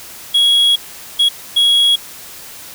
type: tone bursts at uneven times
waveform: triangle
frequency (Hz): 3322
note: G#7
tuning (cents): 0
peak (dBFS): -7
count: 3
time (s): 0.34-0.76 / 1.19-1.29 / 1.56-1.96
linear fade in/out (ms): 10
effects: white hiss -34 dBFS RMS until 2.74 s